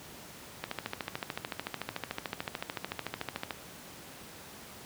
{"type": "click train", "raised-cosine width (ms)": 0.3, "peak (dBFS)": -17, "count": 40, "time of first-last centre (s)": [0.64, 3.508], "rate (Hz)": 13.6, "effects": ["pink hiss -48 dBFS RMS until 4.85 s", "high-pass 100 Hz 12 dB/octave"]}